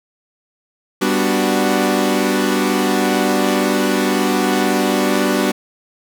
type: chord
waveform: sawtooth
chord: G major seventh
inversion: none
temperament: equal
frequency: 196 / 246.9 / 293.7 / 370 Hz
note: G3 / B3 / D4 / F#4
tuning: 0 / 0 / 0 / 0 cents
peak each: -16 dBFS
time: 1.01-5.52 s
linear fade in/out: 10 ms
effects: none